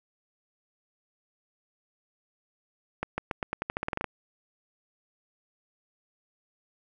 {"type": "accelerating click train", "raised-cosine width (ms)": 0.5, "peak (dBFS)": -14, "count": 14, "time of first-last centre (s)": [3.03, 4.043], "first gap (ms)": 150, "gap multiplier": 0.88, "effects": []}